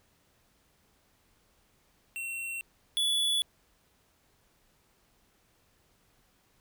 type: tone pair in turn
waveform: square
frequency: 2721 / 3428 Hz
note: F7 / A7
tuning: -46 / -46 cents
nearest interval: major third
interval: 400 cents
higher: second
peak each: -35 / -26 dBFS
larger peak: second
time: 2.16-2.61 / 2.97-3.42 s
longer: neither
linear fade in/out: 0 ms
effects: pink hiss -68 dBFS RMS until 6.6 s